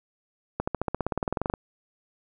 accelerating click train, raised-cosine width 1 ms, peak -12 dBFS, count 18, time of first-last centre 0.6-1.538 s, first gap 75 ms, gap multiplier 0.96, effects none

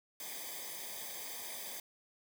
white noise with comb filter, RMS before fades -44 dBFS, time 0.2-1.8 s, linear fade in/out 2 ms, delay 0.72 ms, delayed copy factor -0.9, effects none

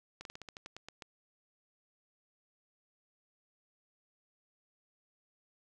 slowing click train, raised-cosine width 0.2 ms, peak -28 dBFS, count 11, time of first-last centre 0.21-1.022 s, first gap 42 ms, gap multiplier 1.14, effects none

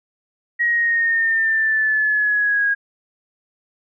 sine linear sweep, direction down, 1901 to 1634 Hz, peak -15 dBFS, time 0.59-2.75 s, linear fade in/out 20 ms, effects none

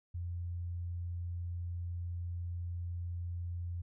sine tone, 87 Hz, F2, 6 cents flat, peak -36 dBFS, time 0.14-3.82 s, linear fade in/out 10 ms, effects none

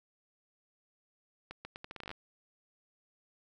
accelerating click train, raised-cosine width 0.3 ms, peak -27 dBFS, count 13, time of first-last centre 1.51-2.114 s, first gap 140 ms, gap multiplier 0.78, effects none

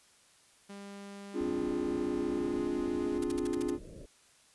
sawtooth tone with pitch glide, 200 to 208.4 Hz, G3 to G#3, +35 to +6 cents, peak -40 dBFS, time 0.69-3.19 s, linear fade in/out 10 ms, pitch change +71 cents, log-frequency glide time 2.31-2.64 s
triangle chord, D half-diminished seventh, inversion third, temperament equal, 261.6 / 293.7 / 349.2 / 415.3 Hz, C4 / D4 / F4 / Ab4, 0 / 0 / 0 / 0 cents, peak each -35 / -34 / -32 / -36 dBFS, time 1.33-3.79 s, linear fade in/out 50 ms
pink low-pass noise, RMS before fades -48 dBFS, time 1.4-4.06 s, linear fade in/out 10 ms, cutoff 620 Hz, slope 96 dB/octave
white noise bursts, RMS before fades -42 dBFS, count 7, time 3.22-3.703 s, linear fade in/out 5 ms, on 21 ms, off 56 ms
effects white hiss -63 dBFS RMS until 4.54 s + resampled to 24000 Hz

